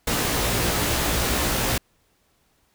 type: noise with comb filter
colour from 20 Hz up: pink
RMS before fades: -23 dBFS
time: 0.07-1.78 s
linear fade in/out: 5 ms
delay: 17 ms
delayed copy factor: +0.7
effects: pink hiss -65 dBFS RMS until 2.74 s